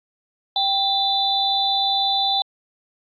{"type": "tone cluster", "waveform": "sine", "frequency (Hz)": [785, 3551, 3973], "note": ["G5", "A7", "B7"], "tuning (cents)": [2, 15, 10], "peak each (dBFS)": -22, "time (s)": [0.56, 2.42], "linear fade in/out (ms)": 2, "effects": ["AAC 64 kbps"]}